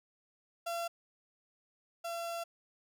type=tone pair in turn; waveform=35% pulse; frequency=681 / 678.5 Hz; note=F5 / E5; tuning=-44 / +50 cents; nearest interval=unison; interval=6 cents; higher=first; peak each=-33 / -35 dBFS; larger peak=first; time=0.66-0.88 / 2.04-2.44 s; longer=second; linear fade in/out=10 ms; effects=none